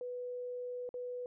sine tone with dropouts, 493.9 Hz, B4, in tune, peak -38 dBFS, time 0.01-1.26 s, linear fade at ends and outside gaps 1 ms, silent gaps 0.891-0.941 s, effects none

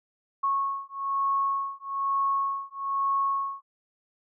sine beating tone pair, 1099 / 1100.1 Hz, C#6 / C#6, -15 / -14 cents, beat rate 1.1 Hz, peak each -28 / -28 dBFS, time 0.43-3.62 s, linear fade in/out 10 ms, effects none

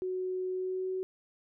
sine tone with pitch glide, 370 to 374.3 Hz, F#4 to F#4, 0 to +20 cents, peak -31 dBFS, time 0.02-1.03 s, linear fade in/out 0 ms, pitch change +20 cents, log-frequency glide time 0.5-0.9 s, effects none

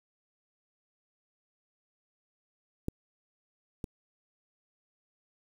clicks, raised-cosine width 3 ms, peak -18 / -23 dBFS, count 2, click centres 2.884 / 3.842 s, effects 8-bit

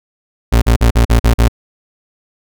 35% pulse tone bursts, 58 Hz, A#1, 8 cents flat, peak -5 dBFS, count 7, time 0.52-1.484 s, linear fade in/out 10 ms, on 100 ms, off 44 ms, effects none

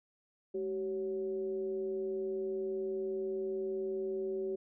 sine tone with frequency modulation, 382.5 Hz, G4, 42 cents flat, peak -33 dBFS, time 0.54-4.56 s, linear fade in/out 10 ms, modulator 171 Hz, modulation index 0.45, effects none

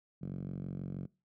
5% pulse tone with band-pass filter, 46.29 Hz, F#1, 2 cents sharp, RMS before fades -40 dBFS, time 0.21-1.07 s, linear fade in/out 20 ms, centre 160 Hz, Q 3.4, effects noise-tail reverb RT60 0.3 s tail -23 dB re dry

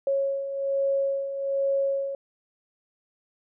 sine beating tone pair, 549 / 550.2 Hz, C#5 / C#5, -17 / -13 cents, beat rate 1.2 Hz, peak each -31 / -24 dBFS, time 0.07-2.15 s, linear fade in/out 2 ms, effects none

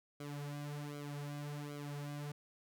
sawtooth tone with flanger, 145.5 Hz, D3, 16 cents flat, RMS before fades -44 dBFS, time 0.2-2.32 s, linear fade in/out 5 ms, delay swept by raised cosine 1.1 to 4.7 ms, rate 1.3 Hz, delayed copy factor -0.85, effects none

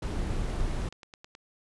brown noise, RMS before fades -30 dBFS, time 0.02-0.89 s, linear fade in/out 5 ms
click train, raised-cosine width 0.2 ms, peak -29 dBFS, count 9, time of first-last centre 0.5-1.351 s, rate 9.4 Hz
effects resampled to 24000 Hz

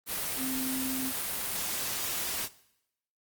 sine tone in noise, 261.6 Hz, C4, in tune, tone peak -32 dBFS, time 0.37-1.13 s, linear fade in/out 50 ms, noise white, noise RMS -33 dBFS, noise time 0.06-2.49 s, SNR -2 dB, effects noise-tail reverb RT60 0.8 s tail -19 dB re dry + Opus 32 kbps

